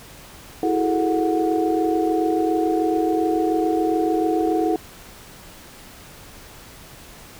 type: tone cluster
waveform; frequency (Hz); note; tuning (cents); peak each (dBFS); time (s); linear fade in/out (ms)
sine; 326.3 / 369.2 / 417.6 / 444.6 / 733; E4 / F#4 / G#4 / A4 / F#5; -18 / -4 / +10 / +18 / -16; -20 / -28 / -25 / -26 / -24; 0.63-4.76; 2
effects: tanh soft clip ceiling -6 dBFS + pink hiss -43 dBFS RMS until 7.39 s